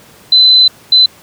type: tone bursts at uneven times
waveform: sine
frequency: 4031 Hz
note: B7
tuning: 35 cents sharp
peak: -3 dBFS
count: 2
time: 0.32-0.68 / 0.92-1.06 s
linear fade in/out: 5 ms
effects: pink hiss -41 dBFS RMS until 1.22 s + high-pass 100 Hz 12 dB/octave